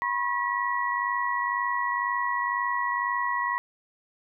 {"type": "tone cluster", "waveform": "sine", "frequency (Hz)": [977, 1079, 1931], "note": ["B5", "C#6", "B6"], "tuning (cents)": [-19, -47, -39], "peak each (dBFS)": -29, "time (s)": [0.02, 3.58], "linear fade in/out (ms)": 0, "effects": []}